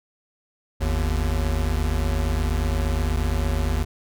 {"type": "tone pair together", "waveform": "square", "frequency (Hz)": [50.28, 78.8], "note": ["G1", "D#2"], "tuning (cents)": [45, 23], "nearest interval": "minor sixth", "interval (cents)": 778, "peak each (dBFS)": -24, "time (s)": [0.8, 3.85], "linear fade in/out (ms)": 20, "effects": []}